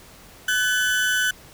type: tone pair together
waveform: 35% pulse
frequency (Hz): 1503.8 / 1713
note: F#6 / A6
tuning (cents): +28 / -47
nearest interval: major second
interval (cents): 225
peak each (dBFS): -18 / -26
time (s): 0.48-1.31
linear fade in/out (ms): 5
effects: pink hiss -47 dBFS RMS until 1.53 s